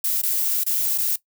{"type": "noise with dropouts", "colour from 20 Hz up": "violet", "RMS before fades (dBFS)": -22, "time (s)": [0.04, 1.16], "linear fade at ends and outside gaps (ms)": 5, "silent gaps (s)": [[0.217, 0.232], [0.637, 0.663], [0.978, 0.982]], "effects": ["noise-tail reverb RT60 0.1 s tail -18 dB re dry"]}